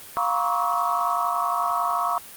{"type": "tone cluster", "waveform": "sine", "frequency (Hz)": [702, 954, 1087, 1138, 1287], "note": ["F5", "A#5", "C#6", "C#6", "E6"], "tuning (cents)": [9, 40, -34, 45, -42], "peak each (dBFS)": -27, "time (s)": [0.17, 2.18], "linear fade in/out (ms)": 0, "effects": ["white hiss -42 dBFS RMS until 2.36 s", "Opus 32 kbps"]}